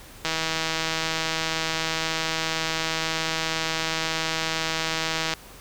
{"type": "click train", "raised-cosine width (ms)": 0.2, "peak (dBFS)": -8, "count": 820, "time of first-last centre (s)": [0.25, 5.337], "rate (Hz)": 161, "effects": ["pink hiss -46 dBFS RMS until 5.6 s"]}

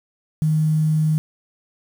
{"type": "tone with quantisation", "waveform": "sine", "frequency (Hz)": 155.56, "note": "D#3", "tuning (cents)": 0, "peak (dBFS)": -15, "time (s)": [0.42, 1.18], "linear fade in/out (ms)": 0, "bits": 7, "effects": []}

